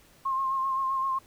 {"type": "tone with vibrato", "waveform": "sine", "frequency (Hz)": 1067, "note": "C6", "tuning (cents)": 34, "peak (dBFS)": -25, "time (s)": [0.25, 1.19], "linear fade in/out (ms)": 10, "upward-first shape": "sine", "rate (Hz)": 7.7, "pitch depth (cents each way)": 30, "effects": ["pink hiss -58 dBFS RMS until 1.26 s"]}